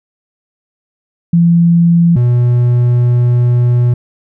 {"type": "tone pair in turn", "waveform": ["sine", "triangle"], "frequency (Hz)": [170, 121.71], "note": ["F3", "B2"], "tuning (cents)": [-46, -25], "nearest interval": "tritone", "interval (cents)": 579, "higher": "first", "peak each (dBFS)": -5, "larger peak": "neither", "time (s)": [[1.33, 2.16], [2.16, 3.94]], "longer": "second", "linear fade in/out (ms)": 5, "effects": []}